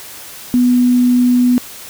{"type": "tone", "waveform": "sine", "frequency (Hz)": 246.9, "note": "B3", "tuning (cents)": 0, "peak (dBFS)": -8, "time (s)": [0.54, 1.58], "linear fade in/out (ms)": 0, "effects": ["white hiss -33 dBFS RMS until 1.89 s"]}